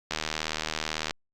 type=click train; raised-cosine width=0.2 ms; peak=-11 dBFS; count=79; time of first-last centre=0.11-1.109 s; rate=78.1 Hz; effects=Opus 48 kbps